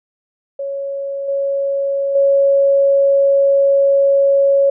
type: tone with level steps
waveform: sine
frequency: 554.4 Hz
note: C#5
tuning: in tune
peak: -20 / -15 / -9 dBFS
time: 0.59-4.7 s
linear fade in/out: 5 ms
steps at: 1.28 / 2.15 s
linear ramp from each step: 5 ms
effects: none